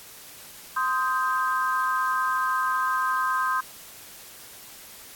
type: tone cluster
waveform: sine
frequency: 1037 / 1252 / 1577 Hz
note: C6 / D#6 / G6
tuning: -16 / +10 / +10 cents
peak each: -25 / -27 / -28 dBFS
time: 0.76-3.61 s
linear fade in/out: 10 ms
effects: white hiss -45 dBFS RMS until 5.15 s + AAC 64 kbps